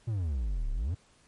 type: exponential two-way sweep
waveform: triangle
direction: down then up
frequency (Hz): 120.4 to 32.7 to 102.4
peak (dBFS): -26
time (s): 0.07-0.95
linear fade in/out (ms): 10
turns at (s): 0.71
effects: pink hiss -63 dBFS RMS until 1.27 s + MP3 48 kbps